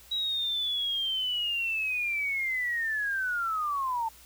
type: linear sweep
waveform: sine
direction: down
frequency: 3872 to 879 Hz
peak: -27 dBFS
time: 0.11-4.09 s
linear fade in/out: 10 ms
effects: added 60 Hz sine -58 dBFS peak until 4.25 s + white hiss -54 dBFS RMS until 4.25 s